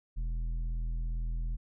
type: tone with tanh clipping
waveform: sine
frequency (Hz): 41.2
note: E1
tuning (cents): 0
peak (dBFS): -32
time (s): 0.16-1.57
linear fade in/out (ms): 20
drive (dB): 8
effects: none